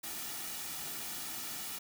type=noise with comb filter; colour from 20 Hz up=white; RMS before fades=-41 dBFS; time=0.03-1.79 s; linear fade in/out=10 ms; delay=1.9 ms; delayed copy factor=-0.5; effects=none